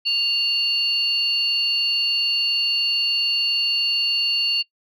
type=tone pair together; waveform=sine; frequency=2792 / 4435 Hz; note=F7 / C#8; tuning=-1 / 0 cents; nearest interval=minor sixth; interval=801 cents; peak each=-20 dBFS; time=0.05-4.63 s; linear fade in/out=20 ms; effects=noise-tail reverb RT60 0.1 s tail -24 dB re dry + tanh soft clip ceiling -10 dBFS